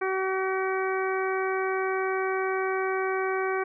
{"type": "harmonic tone", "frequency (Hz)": 379.8, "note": "F#4", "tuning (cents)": 45, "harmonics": [1, 2, 3, 4, 5, 6], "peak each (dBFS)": [-27, -33, -33, -34, -38, -37], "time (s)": [0.01, 3.64], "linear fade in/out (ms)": 10, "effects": []}